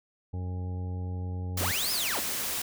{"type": "harmonic tone", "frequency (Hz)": 90.7, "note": "F#2", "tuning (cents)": -34, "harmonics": [1, 2, 3, 4, 5, 6, 7, 9], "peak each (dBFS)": [-31, -42, -46, -54, -48, -57, -60, -51], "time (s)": [0.33, 1.72], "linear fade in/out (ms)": 10}
{"type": "noise", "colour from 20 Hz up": "white", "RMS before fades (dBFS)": -32, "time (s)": [1.57, 2.62], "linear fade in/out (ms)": 5}
{"type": "linear two-way sweep", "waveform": "sawtooth", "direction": "up then down", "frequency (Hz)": [65.5, 5274, 94.1], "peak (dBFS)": -27, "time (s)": [1.6, 2.2], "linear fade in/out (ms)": 10, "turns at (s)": 1.92}
{"effects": []}